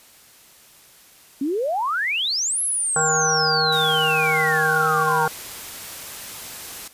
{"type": "exponential two-way sweep", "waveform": "sine", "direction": "up then down", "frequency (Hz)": [260, 11175, 900], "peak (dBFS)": -20, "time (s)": [1.41, 5.26], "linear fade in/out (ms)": 5, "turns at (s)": 2.62}
{"type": "harmonic tone", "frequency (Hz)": 156.9, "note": "D#3", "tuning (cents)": 15, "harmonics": [1, 3, 5, 7, 9, 10], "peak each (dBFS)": [-29, -25, -24, -27, -24, -30], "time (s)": [2.96, 5.28], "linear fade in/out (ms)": 2}
{"type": "noise", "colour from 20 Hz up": "white", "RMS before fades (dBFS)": -35, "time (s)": [3.72, 6.88], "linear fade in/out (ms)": 5}
{"effects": ["white hiss -50 dBFS RMS until 6.93 s", "resampled to 32000 Hz"]}